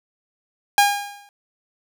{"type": "tone with exponential decay", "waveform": "sawtooth", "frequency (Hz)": 812, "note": "G#5", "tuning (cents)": -39, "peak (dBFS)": -6, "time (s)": [0.78, 1.29], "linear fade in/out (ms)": 1, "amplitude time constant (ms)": 110, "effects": []}